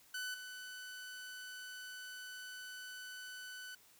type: tone with level steps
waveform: sawtooth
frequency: 1500 Hz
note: F#6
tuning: 23 cents sharp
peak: -36 / -43 dBFS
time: 0.14-3.75 s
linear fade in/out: 5 ms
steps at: 0.34 s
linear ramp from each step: 2 ms
effects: white hiss -65 dBFS RMS until 3.99 s